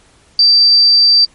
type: tone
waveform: sine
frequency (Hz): 4670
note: D8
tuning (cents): -11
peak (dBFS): -5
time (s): 0.39-1.25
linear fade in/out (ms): 2
effects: pink hiss -49 dBFS RMS until 1.34 s + MP3 48 kbps